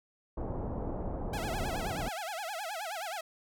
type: low-pass noise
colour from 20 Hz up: pink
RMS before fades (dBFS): -36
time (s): 0.37-2.09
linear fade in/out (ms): 5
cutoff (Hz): 860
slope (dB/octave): 24
type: tone with vibrato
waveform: sawtooth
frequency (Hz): 740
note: F#5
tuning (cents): 0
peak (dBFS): -32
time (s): 1.33-3.21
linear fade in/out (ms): 5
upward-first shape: sine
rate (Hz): 9.5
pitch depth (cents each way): 250
effects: none